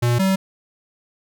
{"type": "tone pair in turn", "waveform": "square", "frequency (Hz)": [120.3, 191.4], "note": ["B2", "G3"], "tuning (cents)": [-45, -41], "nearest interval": "minor sixth", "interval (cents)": 804, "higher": "second", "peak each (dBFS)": -16, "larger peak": "neither", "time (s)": [[0.02, 0.19], [0.19, 0.36]], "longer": "neither", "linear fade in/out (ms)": 10, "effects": []}